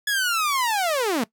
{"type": "linear sweep", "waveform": "sawtooth", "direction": "down", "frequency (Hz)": [1708, 207.7], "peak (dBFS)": -17, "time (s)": [0.07, 1.24], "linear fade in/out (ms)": 5, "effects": ["noise-tail reverb RT60 0.1 s tail -20 dB re dry"]}